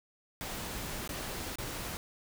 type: noise with dropouts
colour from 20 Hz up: pink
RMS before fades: -39 dBFS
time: 0.41-1.97 s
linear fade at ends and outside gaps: 0 ms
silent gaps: 1.076-1.092 / 1.556-1.585 s
effects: none